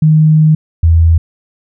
sine tone pair in turn, 155.56 / 82.41 Hz, D#3 / E2, 0 / 0 cents, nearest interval major seventh, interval 1100 cents, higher first, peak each -4 dBFS, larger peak neither, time 0.02-0.55 / 0.83-1.18 s, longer first, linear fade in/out 5 ms, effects none

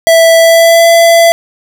square tone with pitch glide, 659.3 to 672 Hz, E5 to E5, 0 to +33 cents, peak -3 dBFS, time 0.07-1.32 s, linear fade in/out 0 ms, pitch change +33 cents, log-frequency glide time 0.38-0.88 s, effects none

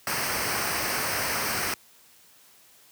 pink noise with comb filter, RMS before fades -28 dBFS, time 0.07-1.74 s, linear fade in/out 2 ms, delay 0.28 ms, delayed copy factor -0.65, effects white hiss -56 dBFS RMS until 2.91 s + high-pass 80 Hz 12 dB/octave

